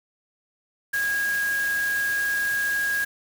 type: tone in noise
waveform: sine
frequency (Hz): 1640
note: G#6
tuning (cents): -22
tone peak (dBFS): -22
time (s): 0.93-3.05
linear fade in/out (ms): 10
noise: white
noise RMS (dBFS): -35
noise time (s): 0.93-3.05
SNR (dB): +10
effects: none